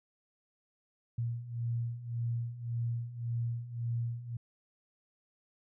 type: beating tone pair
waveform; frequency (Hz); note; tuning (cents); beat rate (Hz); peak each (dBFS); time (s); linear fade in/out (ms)
sine; 116.54 / 118.34; A#2 / A#2; 0 / +27; 1.8; -38 / -34; 1.18-4.37; 5
effects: none